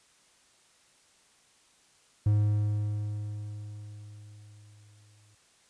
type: tone with exponential decay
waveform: triangle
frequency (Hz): 104.6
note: G#2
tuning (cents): +13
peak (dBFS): -18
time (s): 2.26-5.35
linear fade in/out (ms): 5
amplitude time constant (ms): 670
effects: white hiss -63 dBFS RMS until 5.69 s + resampled to 22050 Hz